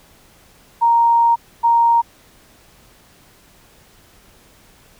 sine tone pair in turn, 932.3 / 932.3 Hz, A#5 / A#5, 0 / 0 cents, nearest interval unison, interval 0 cents, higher neither, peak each -10 dBFS, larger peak neither, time 0.81-1.36 / 1.63-2.02 s, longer first, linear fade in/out 20 ms, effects pink hiss -50 dBFS RMS until 4.99 s

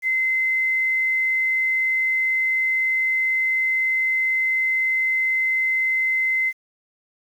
sine tone, 2061 Hz, C7, 27 cents flat, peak -18 dBFS, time 0.02-6.53 s, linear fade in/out 50 ms, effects 8-bit

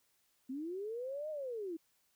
sine linear two-way sweep, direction up then down, 250 to 628 to 312 Hz, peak -38 dBFS, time 0.49-1.77 s, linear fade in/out 10 ms, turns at 1.3 s, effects white hiss -75 dBFS RMS until 2.15 s

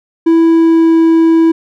triangle tone with pitch glide, 329.6 to 327.5 Hz, E4 to E4, 0 to -11 cents, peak -3 dBFS, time 0.26-1.52 s, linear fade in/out 10 ms, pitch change -11 cents, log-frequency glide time 0.42-0.97 s, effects none

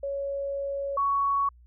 sine tone pair in turn, 557 / 1116.9 Hz, C#5 / C#6, +8 / +13 cents, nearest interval octave, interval 1205 cents, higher second, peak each -28 / -22 dBFS, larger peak second, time 0.03-0.97 / 0.97-1.49 s, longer first, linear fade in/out 5 ms, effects added 60 Hz sine -51 dBFS peak until 1.66 s

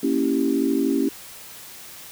sine chord, A# diminished seventh, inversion none, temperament equal, 233.1 / 277.2 / 329.6 / 392 Hz, A#3 / C#4 / E4 / G4, 0 / 0 / 0 / 0 cents, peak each -26 / -21 / -25 / -26 dBFS, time 0.03-1.09 s, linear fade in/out 5 ms, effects white hiss -41 dBFS RMS until 2.11 s

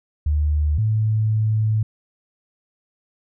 sine tone pair in turn, 74.9 / 108.85 Hz, D2 / A2, +35 / -18 cents, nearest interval tritone, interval 647 cents, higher second, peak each -16 dBFS, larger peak neither, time 0.26-0.78 / 0.78-1.83 s, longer second, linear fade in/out 5 ms, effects none

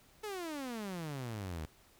sawtooth exponential sweep, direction down, 440 to 73.8 Hz, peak -35 dBFS, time 0.23-1.66 s, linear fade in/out 10 ms, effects pink hiss -64 dBFS RMS until 1.99 s

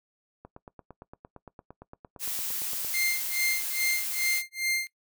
click train, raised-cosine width 1 ms, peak -30 dBFS, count 22, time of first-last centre 0.45-2.847 s, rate 8.76 Hz
blue noise, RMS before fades -32 dBFS, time 2.19-4.43 s, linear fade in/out 50 ms
sawtooth tone with tremolo, 2104 Hz, C7, 9 cents sharp, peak -21 dBFS, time 2.94-4.87 s, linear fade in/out 0 ms, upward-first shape sine, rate 2.4 Hz, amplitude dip 100%
effects noise-tail reverb RT60 0.1 s tail -20 dB re dry

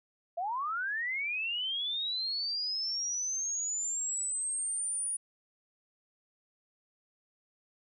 sine linear sweep, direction up, 654 to 9670 Hz, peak -31 dBFS, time 0.37-5.17 s, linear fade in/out 10 ms, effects none

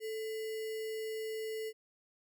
sine tone with sample-and-hold, 438.9 Hz, A4, 4 cents flat, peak -36 dBFS, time 0-1.73 s, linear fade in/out 50 ms, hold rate 2450 Hz, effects none

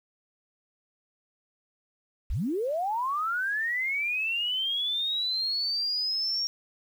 sine linear sweep, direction up, 32.25 to 5588 Hz, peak -26 dBFS, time 2.3-6.47 s, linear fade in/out 0 ms, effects 9-bit

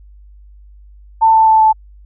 sine tone with pitch steps, 892 / 885.8 / 879.7 / 873.6 Hz, A5 / A5 / A5 / A5, +23 / +11 / -1 / -13 cents, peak -6 dBFS, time 1.21-1.73 s, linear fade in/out 20 ms, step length 130 ms, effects added 50 Hz sine -38 dBFS peak until 2.05 s

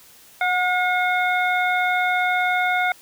harmonic tone with a mistuned harmonic, 721 Hz, F#5, 45 cents flat, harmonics 1 / 2 / 3 / 5, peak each -21 / -23 / -23 / -34 dBFS, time 0.41-2.92 s, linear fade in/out 2 ms, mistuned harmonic 1, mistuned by +20 cents, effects white hiss -49 dBFS RMS until 3.01 s

